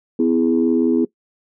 sine chord, E major, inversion second, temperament equal with one note detuned, 251.7 / 329.6 / 415.3 Hz, B3 / E4 / G#4, +33 / 0 / 0 cents, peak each -16 / -17 / -20 dBFS, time 0.19-1.05 s, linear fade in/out 5 ms, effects noise-tail reverb RT60 0.1 s tail -20 dB re dry + tanh soft clip ceiling -5 dBFS

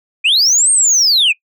sine linear two-way sweep, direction up then down, 2360 to 8700 to 2360 Hz, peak -6 dBFS, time 0.24-1.33 s, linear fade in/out 20 ms, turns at 0.71 s, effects noise-tail reverb RT60 0.1 s tail -23 dB re dry + tanh soft clip ceiling -7 dBFS

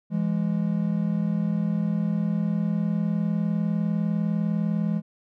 triangle tone pair together, 167.74 / 207.6 Hz, E3 / G#3, +30 / 0 cents, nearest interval major third, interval 370 cents, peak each -23 dBFS, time 0.1-5.02 s, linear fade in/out 50 ms, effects none

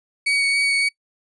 35% pulse tone with vibrato, 2244 Hz, C#7, 21 cents sharp, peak -15 dBFS, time 0.26-0.89 s, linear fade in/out 10 ms, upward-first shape sine, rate 3.5 Hz, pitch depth 12 cents each way, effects noise-tail reverb RT60 0.1 s tail -23 dB re dry + resampled to 22050 Hz

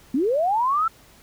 sine linear sweep, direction up, 236.4 to 1354 Hz, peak -18 dBFS, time 0.14-0.88 s, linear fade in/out 5 ms, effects pink hiss -52 dBFS RMS until 1.22 s

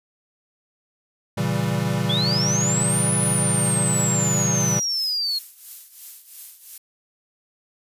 square chord, A# diminished seventh, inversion none, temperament equal, 116.54 / 138.59 / 164.81 / 196 Hz, A#2 / C#3 / E3 / G3, 0 / 0 / 0 / 0 cents, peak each -27 dBFS, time 1.37-4.8 s, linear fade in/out 10 ms
sine linear two-way sweep, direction up then down, 3275 to 10010 to 4243 Hz, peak -21 dBFS, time 2.09-5.39 s, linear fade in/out 10 ms, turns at 3.14 s
violet noise with tremolo, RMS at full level -34 dBFS, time 2.88-6.78 s, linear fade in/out 5 ms, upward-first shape triangle, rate 2.9 Hz, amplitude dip 80%
effects resampled to 32000 Hz

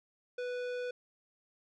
sine tone with tanh clipping, 493.9 Hz, B4, in tune, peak -37 dBFS, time 0.38-0.91 s, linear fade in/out 5 ms, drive 16 dB, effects none

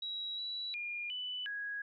sine tone with pitch steps, 3872 / 3927 / 2416 / 2987 / 1657 Hz, B7 / B7 / D7 / F#7 / G#6, -35 / -11 / +48 / +16 / -4 cents, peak -37 dBFS, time 0.02-1.82 s, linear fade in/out 5 ms, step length 360 ms, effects none

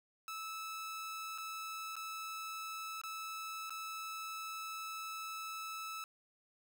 sawtooth tone with dropouts, 1308 Hz, E6, 14 cents flat, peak -38 dBFS, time 0.28-6.04 s, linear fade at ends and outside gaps 1 ms, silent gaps 1.378-1.383 / 1.956-1.965 / 3.015-3.036 / 3.696-3.705 s, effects none

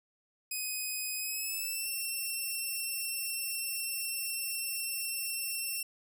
5% pulse tone with pitch glide, 2508 to 2704 Hz, D#7 to E7, +13 to +43 cents, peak -25 dBFS, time 0.51-5.83 s, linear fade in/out 5 ms, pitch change +130 cents, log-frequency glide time 1.17-1.9 s, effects none

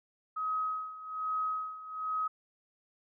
sine tone with tremolo, 1268 Hz, D#6, 32 cents sharp, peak -29 dBFS, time 0.36-2.28 s, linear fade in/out 10 ms, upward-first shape sine, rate 1.2 Hz, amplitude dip 80%, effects none

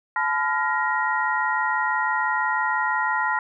sine tone cluster, 863 / 1009 / 1399 / 1885 Hz, A5 / B5 / F6 / A#6, -34 / +37 / +3 / +19 cents, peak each -26 dBFS, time 0.16-3.39 s, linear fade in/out 2 ms, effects none

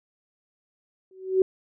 sine tone with exponential growth, 377 Hz, F#4, 32 cents sharp, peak -13 dBFS, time 1.11-1.42 s, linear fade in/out 2 ms, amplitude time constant 67 ms, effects none

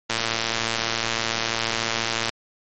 click train, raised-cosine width 0.2 ms, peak -5 dBFS, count 251, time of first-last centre 0.1-2.293 s, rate 114 Hz, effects MP3 32 kbps

